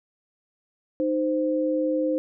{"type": "tone pair together", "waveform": "sine", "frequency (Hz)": [308.6, 519], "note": ["D#4", "C5"], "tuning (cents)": [-14, -14], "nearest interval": "major sixth", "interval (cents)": 900, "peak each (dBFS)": [-24, -24], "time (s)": [1, 2.18], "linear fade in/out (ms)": 0, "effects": []}